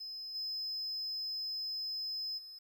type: tone with level steps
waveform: triangle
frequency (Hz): 5100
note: D#8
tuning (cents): +42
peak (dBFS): -40 / -35 / -46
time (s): 0-2.59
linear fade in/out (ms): 10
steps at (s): 0.34 / 2.37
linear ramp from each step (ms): 20
effects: 11-bit